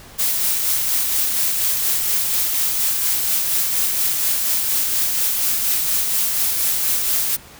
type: noise with tremolo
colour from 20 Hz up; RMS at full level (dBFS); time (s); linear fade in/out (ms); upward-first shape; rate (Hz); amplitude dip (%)
blue; -18; 0.18-7.37; 20; sine; 4.2; 30
effects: pink hiss -42 dBFS RMS until 7.59 s